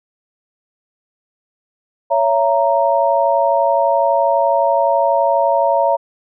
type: chord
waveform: sine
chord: A# diminished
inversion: first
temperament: just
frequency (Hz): 559.4 / 671.3 / 932.3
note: C#5 / E5 / A#5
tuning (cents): +16 / +31 / 0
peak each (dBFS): -16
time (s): 2.1-5.97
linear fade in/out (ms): 20
effects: none